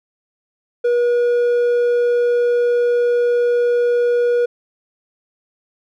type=tone with hard clipping; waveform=sine; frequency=481.6 Hz; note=B4; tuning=44 cents flat; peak=-14 dBFS; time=0.84-4.46 s; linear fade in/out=10 ms; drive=3 dB; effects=none